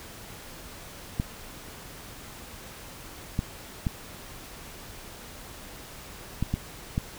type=clicks; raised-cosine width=5 ms; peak=-13 dBFS; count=6; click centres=1.199 / 3.391 / 3.868 / 6.426 / 6.54 / 6.979 s; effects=pink hiss -44 dBFS RMS until 7.18 s